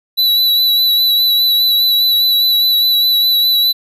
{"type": "tone with vibrato", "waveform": "square", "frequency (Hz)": 3951, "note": "B7", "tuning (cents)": 0, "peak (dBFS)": -10, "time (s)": [0.17, 3.73], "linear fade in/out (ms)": 20, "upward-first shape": "sine", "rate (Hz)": 4.9, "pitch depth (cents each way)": 25, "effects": []}